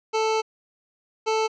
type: tone pair in turn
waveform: 25% pulse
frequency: 440 / 440 Hz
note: A4 / A4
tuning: 0 / 0 cents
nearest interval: unison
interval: 0 cents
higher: neither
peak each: -17 dBFS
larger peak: neither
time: 0.13-0.42 / 1.26-1.48 s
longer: first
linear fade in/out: 20 ms
effects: resampled to 16000 Hz